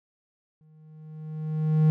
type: tone with exponential growth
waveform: triangle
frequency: 155.56 Hz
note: D#3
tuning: in tune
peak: -13 dBFS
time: 0.61-1.9 s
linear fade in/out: 0 ms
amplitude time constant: 280 ms
effects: none